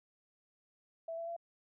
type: tone with pitch steps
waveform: sine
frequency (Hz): 659.3 / 668.9 / 678.6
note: E5 / E5 / F5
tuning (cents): 0 / +25 / -50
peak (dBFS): -38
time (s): 1.08-1.365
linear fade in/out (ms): 5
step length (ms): 95
effects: none